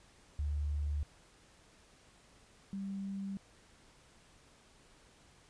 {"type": "tone pair in turn", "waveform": "sine", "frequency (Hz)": [73.42, 196.01], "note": ["D2", "G3"], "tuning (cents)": [0, 0], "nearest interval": "octave + perfect fourth", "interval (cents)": 1700, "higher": "second", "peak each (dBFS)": [-32, -37], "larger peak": "first", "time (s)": [[0.39, 1.03], [2.73, 3.37]], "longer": "neither", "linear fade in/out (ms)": 0, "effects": ["pink hiss -63 dBFS RMS until 5.49 s", "resampled to 22050 Hz"]}